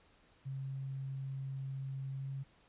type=tone with pitch glide; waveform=sine; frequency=134.9 to 136 Hz; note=C#3 to C#3; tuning=-47 to -33 cents; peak=-38 dBFS; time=0.45-2.44 s; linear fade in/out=20 ms; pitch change=+14 cents; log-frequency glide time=2.12-2.29 s; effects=pink hiss -67 dBFS RMS until 2.68 s + resampled to 8000 Hz